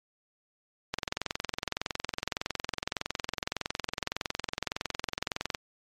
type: click train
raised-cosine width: 0.2 ms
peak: -12 dBFS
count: 101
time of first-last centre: 0.94-5.548 s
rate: 21.7 Hz
effects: MP3 64 kbps